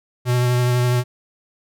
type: tone with vibrato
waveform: square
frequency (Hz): 123.47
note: B2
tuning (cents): 0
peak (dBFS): -16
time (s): 0.25-1.04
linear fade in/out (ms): 50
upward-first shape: triangle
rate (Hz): 12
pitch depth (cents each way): 18
effects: none